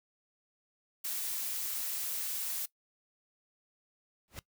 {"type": "noise", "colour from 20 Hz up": "blue", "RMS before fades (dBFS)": -36, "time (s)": [1.04, 2.66], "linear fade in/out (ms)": 10}
{"type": "noise with exponential growth", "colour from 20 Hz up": "pink", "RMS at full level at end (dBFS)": -39, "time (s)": [4.28, 4.39], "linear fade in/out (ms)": 0, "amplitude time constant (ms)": 23}
{"effects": ["noise-tail reverb RT60 0.1 s tail -20 dB re dry"]}